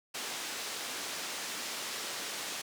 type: band-pass noise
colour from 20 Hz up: white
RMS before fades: -39 dBFS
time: 0.14-2.62 s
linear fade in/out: 10 ms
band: 220 to 6600 Hz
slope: 12 dB/octave
effects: none